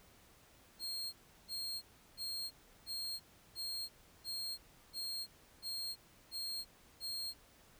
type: tone bursts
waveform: 40% pulse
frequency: 4232 Hz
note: C8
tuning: 19 cents sharp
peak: -38 dBFS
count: 10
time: 0.79-7.34 s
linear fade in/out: 50 ms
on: 340 ms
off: 350 ms
effects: pink hiss -64 dBFS RMS until 7.79 s